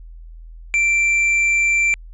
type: tone with tanh clipping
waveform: sine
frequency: 2350 Hz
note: D7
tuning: 1 cent sharp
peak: -15 dBFS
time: 0.74-1.94 s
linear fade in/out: 0 ms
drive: 6 dB
effects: added 41 Hz sine -35 dBFS peak until 2.13 s + resampled to 22050 Hz